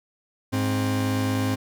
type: tone pair together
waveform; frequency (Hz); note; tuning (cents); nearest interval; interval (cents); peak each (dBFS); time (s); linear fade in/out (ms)
40% pulse; 104 / 262.9; G#2 / C4; +3 / +8; octave + major third; 1605; -24; 0.52-1.56; 20
effects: none